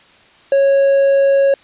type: tone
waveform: triangle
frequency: 551 Hz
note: C#5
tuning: 11 cents flat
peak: -7 dBFS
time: 0.52-1.54 s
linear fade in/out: 2 ms
effects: white hiss -47 dBFS RMS until 1.63 s + resampled to 8000 Hz